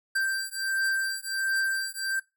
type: beating tone pair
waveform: square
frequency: 1568 / 1569.4 Hz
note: G6 / G6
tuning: 0 / +2 cents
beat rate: 1.4 Hz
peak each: -30 dBFS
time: 0.15-2.2 s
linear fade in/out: 10 ms
effects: noise-tail reverb RT60 0.2 s tail -18 dB re dry